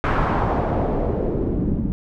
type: noise with low-pass filter sweep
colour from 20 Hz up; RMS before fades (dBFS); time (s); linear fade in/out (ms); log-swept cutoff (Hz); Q
pink; -21; 0.04-1.92; 0; 1500 to 220; 1.6
effects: none